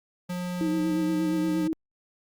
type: tone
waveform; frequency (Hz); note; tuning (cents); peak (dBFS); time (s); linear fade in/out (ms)
square; 178.8; F3; +41; -30; 0.29-1.68; 10
type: tone with vibrato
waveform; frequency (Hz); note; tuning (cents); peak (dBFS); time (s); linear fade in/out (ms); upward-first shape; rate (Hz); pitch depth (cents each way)
sine; 314.3; D#4; +18; -24; 0.61-1.73; 0; sine; 8.5; 49
effects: Opus 48 kbps